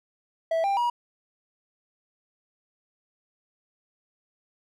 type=tone with pitch steps; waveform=triangle; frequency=655 / 792.5 / 959 Hz; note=E5 / G5 / A#5; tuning=-11 / +19 / +49 cents; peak=-20 dBFS; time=0.51-0.9 s; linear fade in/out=5 ms; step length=130 ms; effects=none